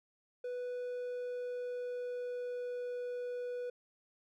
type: tone with pitch glide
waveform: triangle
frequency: 493.9 to 491.1 Hz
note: B4 to B4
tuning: 0 to -10 cents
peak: -35 dBFS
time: 0.44-3.7 s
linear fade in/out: 5 ms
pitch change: -10 cents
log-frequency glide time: 0.67-2.93 s
effects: none